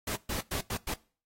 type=noise bursts at uneven times; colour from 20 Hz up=pink; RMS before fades=-34 dBFS; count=5; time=0.07-0.16 / 0.29-0.41 / 0.51-0.61 / 0.7-0.77 / 0.87-0.94 s; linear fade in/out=5 ms; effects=noise-tail reverb RT60 0.4 s tail -22 dB re dry + AAC 48 kbps